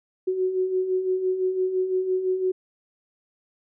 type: beating tone pair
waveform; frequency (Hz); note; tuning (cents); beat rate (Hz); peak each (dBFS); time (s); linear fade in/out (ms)
sine; 367.4 / 373.3; F#4 / F#4; -12 / +15; 5.9; -30 / -22; 0.27-2.52; 10
effects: none